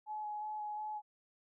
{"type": "tone with vibrato", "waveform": "sine", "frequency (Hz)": 847, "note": "G#5", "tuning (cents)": 34, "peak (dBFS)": -38, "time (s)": [0.06, 1.02], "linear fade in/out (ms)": 50, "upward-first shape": "square", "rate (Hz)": 2.8, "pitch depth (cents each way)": 12, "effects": []}